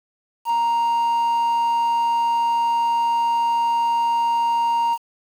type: tone with quantisation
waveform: triangle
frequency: 933 Hz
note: A#5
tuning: 1 cent sharp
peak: -15 dBFS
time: 0.45-4.98 s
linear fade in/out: 50 ms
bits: 7
effects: none